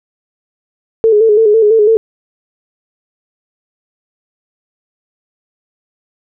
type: tone with vibrato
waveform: sine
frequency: 433 Hz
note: A4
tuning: 28 cents flat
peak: -5 dBFS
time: 1.04-1.97 s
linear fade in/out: 0 ms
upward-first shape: square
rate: 6 Hz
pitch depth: 60 cents each way
effects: none